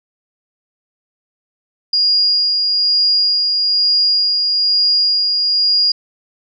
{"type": "tone with tremolo", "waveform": "sine", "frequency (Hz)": 4851, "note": "D#8", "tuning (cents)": -45, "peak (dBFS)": -10, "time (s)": [1.93, 5.92], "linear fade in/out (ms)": 5, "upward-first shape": "sine", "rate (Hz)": 1.1, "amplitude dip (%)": 30, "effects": []}